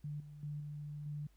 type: tone with level steps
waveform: sine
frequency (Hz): 147.7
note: D3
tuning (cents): +10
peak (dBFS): -39 / -49 / -39 / -42 / -39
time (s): 0.04-1.27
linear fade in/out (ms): 5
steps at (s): 0.2 / 0.43 / 0.6 / 1.06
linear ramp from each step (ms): 2
effects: added 50 Hz sine -64 dBFS peak until 1.36 s + pink hiss -75 dBFS RMS until 1.36 s